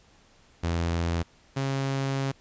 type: tone pair in turn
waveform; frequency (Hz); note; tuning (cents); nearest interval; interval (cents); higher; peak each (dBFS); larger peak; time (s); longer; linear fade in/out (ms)
sawtooth; 84.5 / 135.98; E2 / C#3; +43 / -33; minor sixth; 824; second; -21 / -22; first; 0.63-1.23 / 1.56-2.32; second; 10
effects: pink hiss -59 dBFS RMS until 2.4 s + resampled to 16000 Hz